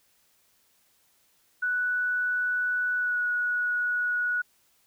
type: tone with pitch glide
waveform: sine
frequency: 1480 to 1462.2 Hz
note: F#6 to F#6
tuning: 0 to -21 cents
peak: -24 dBFS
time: 1.62-4.42 s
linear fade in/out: 10 ms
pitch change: -21 cents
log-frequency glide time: 2.97-3.2 s
effects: white hiss -66 dBFS RMS until 4.86 s